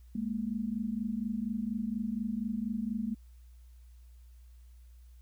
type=tone pair together; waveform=sine; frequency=208.2 / 232.4 Hz; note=G#3 / A#3; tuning=+5 / -5 cents; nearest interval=major second; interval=190 cents; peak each=-34 / -34 dBFS; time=0.15-3.15 s; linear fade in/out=5 ms; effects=added 60 Hz sine -51 dBFS peak until 5.21 s + white hiss -72 dBFS RMS until 5.21 s